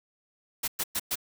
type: noise bursts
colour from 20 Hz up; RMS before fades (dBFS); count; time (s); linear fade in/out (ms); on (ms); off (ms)
white; -29; 4; 0.63-1.156; 10; 49; 110
effects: none